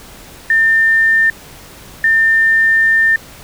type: tone bursts at uneven times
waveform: sine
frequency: 1800 Hz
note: A6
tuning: 39 cents sharp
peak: -8 dBFS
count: 2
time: 0.5-1.3 / 2.04-3.16 s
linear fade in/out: 2 ms
effects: pink hiss -37 dBFS RMS until 3.43 s